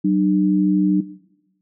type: tone pair together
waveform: sine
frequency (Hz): 189.06 / 301.5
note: F#3 / D4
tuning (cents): +38 / +46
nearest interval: minor sixth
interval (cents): 808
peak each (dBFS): -17 / -17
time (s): 0.04-1.01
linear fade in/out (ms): 10
effects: noise-tail reverb RT60 1.0 s tail -18 dB re dry